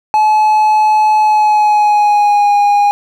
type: tone with pitch glide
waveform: triangle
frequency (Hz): 857 to 818.8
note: A5 to G#5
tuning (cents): -46 to -25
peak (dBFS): -5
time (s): 0.14-2.91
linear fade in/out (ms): 0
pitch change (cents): -79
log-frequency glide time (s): 1.19-2.54
effects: none